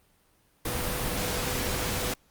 sine tone in noise, 495.4 Hz, B4, 5 cents sharp, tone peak -39 dBFS, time 0.65-2.14 s, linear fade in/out 5 ms, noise pink, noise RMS -30 dBFS, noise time 0.65-2.14 s, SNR -12 dB, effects pink hiss -65 dBFS RMS until 2.3 s + Opus 32 kbps

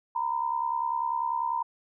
sine tone pair together, 929.9 / 1000 Hz, A#5 / B5, -5 / +21 cents, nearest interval minor second, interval 126 cents, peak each -28 / -30 dBFS, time 0.15-1.63 s, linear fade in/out 10 ms, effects none

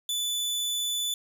sawtooth tone, 3485 Hz, A7, 17 cents flat, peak -24 dBFS, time 0.09-1.14 s, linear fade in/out 2 ms, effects none

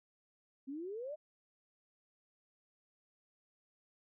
sine exponential sweep, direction up, 260 to 630 Hz, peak -40 dBFS, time 0.67-1.16 s, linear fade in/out 20 ms, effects none

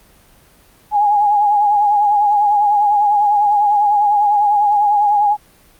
sine tone with vibrato, 827 Hz, G#5, 8 cents flat, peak -10 dBFS, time 0.91-5.37 s, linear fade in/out 50 ms, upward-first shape sine, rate 10 Hz, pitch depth 42 cents each way, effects pink hiss -49 dBFS RMS until 5.79 s + Opus 32 kbps

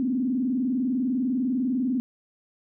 sine tone with vibrato, 252.5 Hz, B3, 39 cents sharp, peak -22 dBFS, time 0-2 s, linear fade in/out 0 ms, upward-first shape square, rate 20 Hz, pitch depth 120 cents each way, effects none

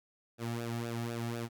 sawtooth tone with flanger, 117.1 Hz, A#2, 8 cents sharp, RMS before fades -37 dBFS, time 0.38-1.49 s, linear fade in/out 50 ms, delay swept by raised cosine 0.95 to 2.05 ms, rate 4 Hz, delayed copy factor -0.75, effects none

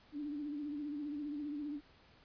sine tone with vibrato, 293.2 Hz, D4, 3 cents flat, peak -38 dBFS, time 0.12-1.81 s, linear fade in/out 50 ms, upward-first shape sine, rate 15 Hz, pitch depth 58 cents each way, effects pink hiss -64 dBFS RMS until 2.24 s + resampled to 11025 Hz

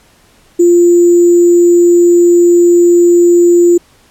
sine tone with sample-and-hold, 347.7 Hz, F4, 8 cents flat, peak -3 dBFS, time 0.59-3.78 s, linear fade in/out 10 ms, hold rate 7350 Hz, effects pink hiss -47 dBFS RMS until 4.1 s + low-pass 12000 Hz 12 dB/octave

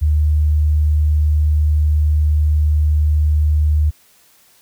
sine tone, 75.7 Hz, D#2, 47 cents flat, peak -11 dBFS, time 0.01-3.91 s, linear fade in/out 20 ms, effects white hiss -52 dBFS RMS until 4.61 s

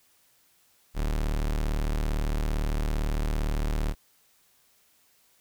40% pulse tone, 37.69 Hz, D1, 46 cents sharp, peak -24 dBFS, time 0.94-3.95 s, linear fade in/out 50 ms, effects white hiss -64 dBFS RMS until 5.4 s

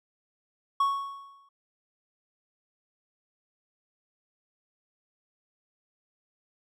triangle tone with exponential decay, 1108.7 Hz, C#6, in tune, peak -18 dBFS, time 0.8-1.49 s, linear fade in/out 5 ms, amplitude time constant 150 ms, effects none

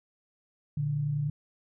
sine tone pair together, 116.54 / 146.83 Hz, A#2 / D3, 0 / 0 cents, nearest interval major third, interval 400 cents, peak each -36 / -27 dBFS, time 0.77-1.3 s, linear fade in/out 5 ms, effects none

